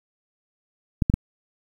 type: clicks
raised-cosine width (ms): 5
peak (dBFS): -6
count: 3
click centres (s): 1.022 / 1.099 / 1.14
effects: 8-bit